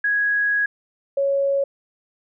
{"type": "tone pair in turn", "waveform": "sine", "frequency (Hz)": [1661.2, 554.4], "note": ["G#6", "C#5"], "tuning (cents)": [0, 0], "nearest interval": "octave + perfect fifth", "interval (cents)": 1900, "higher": "first", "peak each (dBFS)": -17, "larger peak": "neither", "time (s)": [[0.04, 0.66], [1.17, 1.64]], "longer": "first", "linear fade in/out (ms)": 5, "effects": []}